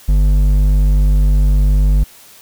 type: tone with hard clipping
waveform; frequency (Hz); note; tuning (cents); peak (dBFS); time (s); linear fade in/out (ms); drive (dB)
triangle; 49.54; G1; +19; -10; 0.08-2.04; 10; 11
effects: white hiss -42 dBFS RMS until 2.41 s